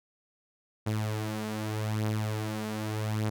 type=beating tone pair; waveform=sawtooth; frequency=107.5 / 108.33 Hz; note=A2 / A2; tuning=-40 / -26 cents; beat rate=0.83 Hz; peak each=-27 / -31 dBFS; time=0.86-3.3 s; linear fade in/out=10 ms; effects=none